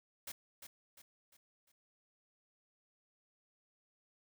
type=noise with echo; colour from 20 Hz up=white; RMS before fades=-45 dBFS; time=0.27-0.32 s; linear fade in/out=5 ms; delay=350 ms; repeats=4; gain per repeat=-7 dB; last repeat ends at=1.72 s; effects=none